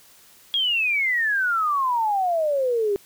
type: exponential sweep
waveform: sine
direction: down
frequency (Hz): 3322 to 392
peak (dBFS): -19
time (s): 0.54-2.96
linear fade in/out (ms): 0
effects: white hiss -52 dBFS RMS until 3.05 s